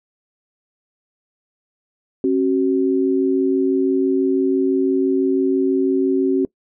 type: tone pair together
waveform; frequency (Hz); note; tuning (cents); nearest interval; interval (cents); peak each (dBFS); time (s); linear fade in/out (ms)
sine; 270.7 / 376.7; C#4 / F#4; -41 / +31; tritone; 572; -17; 2.24-6.45; 2
effects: noise-tail reverb RT60 0.1 s tail -22 dB re dry